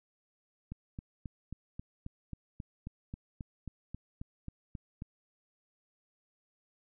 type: click train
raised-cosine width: 5 ms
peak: -28 dBFS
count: 17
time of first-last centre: 0.72-5.021 s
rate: 3.72 Hz
effects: none